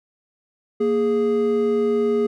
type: tone pair together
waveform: triangle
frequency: 233.1 / 415.3 Hz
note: A#3 / G#4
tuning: 0 / 0 cents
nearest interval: minor seventh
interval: 1000 cents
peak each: -21 / -16 dBFS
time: 0.8-2.27 s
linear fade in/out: 10 ms
effects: none